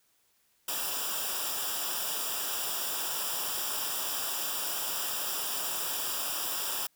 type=noise with comb filter; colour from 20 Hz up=white; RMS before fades=-33 dBFS; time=0.68-6.87 s; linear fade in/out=5 ms; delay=0.47 ms; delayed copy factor=-0.8; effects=white hiss -70 dBFS RMS until 6.95 s